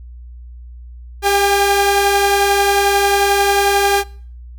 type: tone pair together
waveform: sawtooth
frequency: 397.9 / 807 Hz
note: G4 / G#5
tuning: +26 / -50 cents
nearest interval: octave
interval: 1224 cents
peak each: -11 dBFS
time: 1.22-4.04 s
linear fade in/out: 50 ms
effects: noise-tail reverb RT60 0.5 s tail -24 dB re dry + added 60 Hz sine -32 dBFS peak until 4.58 s